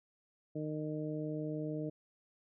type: harmonic tone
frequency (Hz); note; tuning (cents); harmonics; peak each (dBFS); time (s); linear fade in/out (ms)
153.2; D#3; -27; 1 / 2 / 3 / 4; -40 / -39 / -43 / -45; 0.55-1.9; 10
effects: none